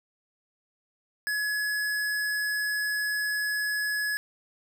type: tone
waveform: square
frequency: 1693 Hz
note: G#6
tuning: 33 cents sharp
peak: -27 dBFS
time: 1.27-4.17 s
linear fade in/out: 0 ms
effects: 9-bit